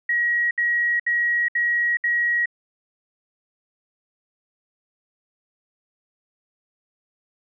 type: tone bursts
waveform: sine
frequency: 1903 Hz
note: A#6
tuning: 35 cents sharp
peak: -18 dBFS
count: 5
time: 0.09-2.458 s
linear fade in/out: 5 ms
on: 420 ms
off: 67 ms
effects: none